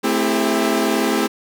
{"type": "chord", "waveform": "sawtooth", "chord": "A minor seventh", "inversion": "none", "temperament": "equal with one note detuned", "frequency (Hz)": [220, 261.6, 329.6, 402.1], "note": ["A3", "C4", "E4", "G4"], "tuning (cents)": [0, 0, 0, 44], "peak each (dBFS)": -18, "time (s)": [0.03, 1.28], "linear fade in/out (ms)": 20, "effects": []}